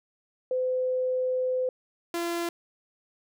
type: tone pair in turn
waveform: sine / sawtooth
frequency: 510 / 341.6 Hz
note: C5 / F4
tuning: -44 / -38 cents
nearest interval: perfect fifth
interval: 694 cents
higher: first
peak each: -24 dBFS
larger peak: neither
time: 0.51-1.69 / 2.14-2.49 s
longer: first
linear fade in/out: 2 ms
effects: none